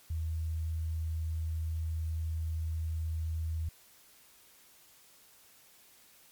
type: tone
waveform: sine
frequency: 80.4 Hz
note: E2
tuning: 43 cents flat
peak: -31 dBFS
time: 0.1-3.69 s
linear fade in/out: 5 ms
effects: white hiss -60 dBFS RMS until 6.31 s + MP3 96 kbps